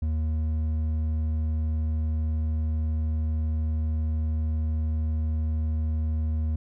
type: tone with hard clipping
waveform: sine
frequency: 78.2 Hz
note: D#2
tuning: 9 cents sharp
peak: -25 dBFS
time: 0.02-6.56 s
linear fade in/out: 5 ms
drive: 5 dB
effects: none